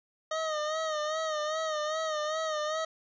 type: tone with vibrato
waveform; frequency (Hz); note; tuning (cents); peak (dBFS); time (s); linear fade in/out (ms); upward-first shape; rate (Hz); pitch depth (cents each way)
25% pulse; 621; D#5; -3; -26; 0.31-2.85; 5; sine; 2.5; 58
effects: resampled to 16000 Hz + 10-bit